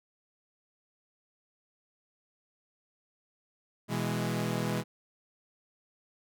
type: chord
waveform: sawtooth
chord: E major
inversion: second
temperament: equal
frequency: 123.47 / 164.81 / 207.7 Hz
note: B2 / E3 / G#3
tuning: 0 / 0 / 0 cents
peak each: -30 dBFS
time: 3.88-4.84 s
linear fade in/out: 50 ms
effects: none